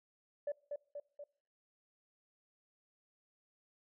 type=tone with echo; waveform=sine; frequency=580 Hz; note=D5; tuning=22 cents flat; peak=-33 dBFS; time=0.47-0.52 s; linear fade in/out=5 ms; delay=240 ms; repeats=3; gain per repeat=-4 dB; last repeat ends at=1.24 s; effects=noise-tail reverb RT60 0.7 s tail -25 dB re dry + tanh soft clip ceiling -31 dBFS